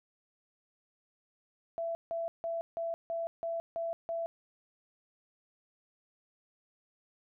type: tone bursts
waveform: sine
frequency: 668 Hz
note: E5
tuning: 23 cents sharp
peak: -32 dBFS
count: 8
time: 1.78-4.26 s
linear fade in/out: 0 ms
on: 170 ms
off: 160 ms
effects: none